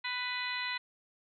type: harmonic tone with a mistuned harmonic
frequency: 496.4 Hz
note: B4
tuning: 9 cents sharp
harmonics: 2 / 3 / 4 / 5 / 6 / 7 / 8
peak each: -41 / -43 / -37 / -41 / -46 / -46 / -40 dBFS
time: 0.04-0.78 s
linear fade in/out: 10 ms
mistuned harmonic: 8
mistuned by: +27 cents
effects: none